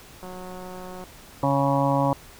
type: click train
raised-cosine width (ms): 1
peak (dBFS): -26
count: 149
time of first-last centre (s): 0.23-1.039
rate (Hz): 183
type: harmonic tone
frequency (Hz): 138.9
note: C#3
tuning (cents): +4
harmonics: 1 / 2 / 4 / 5 / 6 / 7 / 8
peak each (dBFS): -25 / -25 / -25 / -31 / -28 / -26 / -32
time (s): 1.43-2.13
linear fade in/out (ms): 2
effects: pink hiss -47 dBFS RMS until 2.39 s